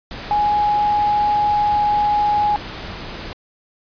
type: tone in noise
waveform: sine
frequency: 833 Hz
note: G#5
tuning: 5 cents sharp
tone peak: -14 dBFS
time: 0.31-2.56 s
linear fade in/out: 0 ms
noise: pink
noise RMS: -31 dBFS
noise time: 0.11-3.33 s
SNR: +14 dB
effects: resampled to 11025 Hz